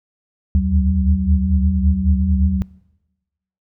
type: tone cluster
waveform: sine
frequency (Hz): 71 / 74.8 / 80 / 189.9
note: C#2 / D2 / D#2 / F#3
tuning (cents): +42 / +32 / +49 / +45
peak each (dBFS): -19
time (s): 0.55-2.62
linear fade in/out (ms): 0
effects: noise-tail reverb RT60 1.0 s tail -22 dB re dry